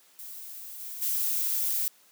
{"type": "noise with level steps", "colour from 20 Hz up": "violet", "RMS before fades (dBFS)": [-42, -39, -28], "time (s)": [0.19, 1.88], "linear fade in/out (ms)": 0, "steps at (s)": [0.79, 1.01], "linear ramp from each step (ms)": 20, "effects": ["white hiss -60 dBFS RMS until 2.11 s", "high-pass 200 Hz 12 dB/octave"]}